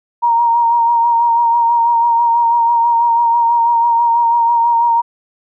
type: tone with vibrato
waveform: sine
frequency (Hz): 936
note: A#5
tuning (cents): +7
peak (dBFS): -9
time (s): 0.22-5.02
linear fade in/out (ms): 20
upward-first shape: sine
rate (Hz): 6.1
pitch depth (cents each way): 27
effects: none